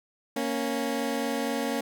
20% pulse tone pair together, 233.1 / 277.2 Hz, A#3 / C#4, 0 / 0 cents, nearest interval minor third, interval 300 cents, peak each -25 dBFS, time 0.36-1.81 s, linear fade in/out 5 ms, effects none

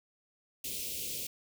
white band-stop noise, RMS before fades -38 dBFS, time 0.64-1.27 s, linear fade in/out 5 ms, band 560 to 2400 Hz, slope 48 dB/octave, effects none

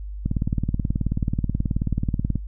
click train, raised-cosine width 5 ms, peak -10 dBFS, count 40, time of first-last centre 0.26-2.357 s, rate 18.6 Hz, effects noise-tail reverb RT60 0.1 s tail -22 dB re dry + added 50 Hz sine -30 dBFS peak until 2.47 s

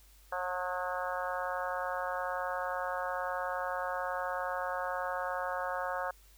harmonic tone with a mistuned harmonic, 181.1 Hz, F#3, 37 cents flat, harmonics 3 / 4 / 5 / 6 / 7 / 8 / 9, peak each -38 / -39 / -40 / -41 / -41 / -42 / -43 dBFS, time 0.32-6.11 s, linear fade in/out 5 ms, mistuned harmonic 8, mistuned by +21 cents, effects added 50 Hz sine -58 dBFS peak until 6.37 s + white hiss -63 dBFS RMS until 6.37 s

